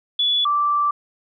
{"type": "tone pair in turn", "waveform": "sine", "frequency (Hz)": [3425, 1169.7], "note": ["A7", "D6"], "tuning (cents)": [-47, -7], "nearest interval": "octave + perfect fifth", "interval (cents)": 1860, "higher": "first", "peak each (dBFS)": -16, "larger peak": "neither", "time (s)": [[0.19, 0.45], [0.45, 0.91]], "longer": "second", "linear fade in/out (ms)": 5, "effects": []}